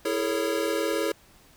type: chord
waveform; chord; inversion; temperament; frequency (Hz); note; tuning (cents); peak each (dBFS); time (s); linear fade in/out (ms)
square; A# half-diminished seventh; second; equal with one note detuned; 329.6 / 415.3 / 454.7 / 554.4; E4 / G#4 / A#4 / C#5; 0 / 0 / -43 / 0; -31; 0.05-1.12; 5
effects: pink hiss -56 dBFS RMS until 1.56 s